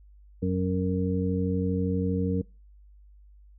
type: harmonic tone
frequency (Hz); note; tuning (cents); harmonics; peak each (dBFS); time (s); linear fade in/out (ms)
92.5; F#2; 0; 1 / 2 / 3 / 5; -29 / -27 / -31 / -31; 0.42-2.42; 10
effects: noise-tail reverb RT60 0.3 s tail -24 dB re dry + added 50 Hz sine -50 dBFS peak until 3.58 s